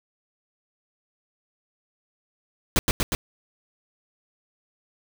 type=noise with echo; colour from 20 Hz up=pink; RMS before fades=-19 dBFS; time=2.76-2.79 s; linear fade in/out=0 ms; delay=120 ms; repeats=3; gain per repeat=-2 dB; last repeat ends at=3.15 s; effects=none